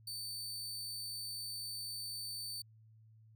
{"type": "tone", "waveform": "sawtooth", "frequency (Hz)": 4552, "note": "C#8", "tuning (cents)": 45, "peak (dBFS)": -38, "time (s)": [0.07, 2.62], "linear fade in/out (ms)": 5, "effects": ["added 110 Hz sine -59 dBFS peak until 3.35 s"]}